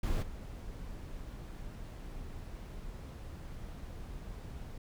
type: noise with level steps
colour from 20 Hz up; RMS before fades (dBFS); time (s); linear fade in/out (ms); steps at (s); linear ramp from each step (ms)
brown; -32 / -44; 0.03-4.78; 5; 0.22; 10
effects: none